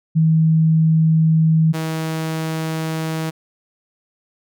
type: tone pair in turn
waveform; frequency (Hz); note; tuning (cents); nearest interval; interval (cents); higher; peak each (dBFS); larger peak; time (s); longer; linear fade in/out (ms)
sine / sawtooth; 160 / 160; D#3 / D#3; +49 / +49; unison; 0; neither; -11 / -17; first; 0.15-1.73 / 1.73-3.31; neither; 20
effects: none